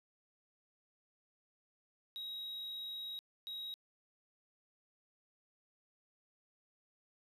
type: tone bursts at uneven times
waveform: triangle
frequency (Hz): 3814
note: A#7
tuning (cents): +39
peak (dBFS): -40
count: 2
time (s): 2.16-3.19 / 3.47-3.74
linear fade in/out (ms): 0
effects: resampled to 32000 Hz + 12-bit